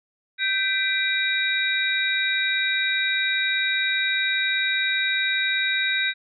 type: tone cluster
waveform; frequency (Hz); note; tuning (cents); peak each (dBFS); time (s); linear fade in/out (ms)
sine; 1556 / 2005 / 2372 / 3800; G6 / B6 / D7 / A#7; -13 / +26 / +17 / +33; -25 / -28 / -27 / -25; 0.38-6.14; 50
effects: none